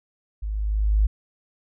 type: tone with level ramp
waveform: sine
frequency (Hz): 52.2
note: G#1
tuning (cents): +10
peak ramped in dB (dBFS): -26 to -14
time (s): 0.42-1.07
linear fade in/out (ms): 10
effects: none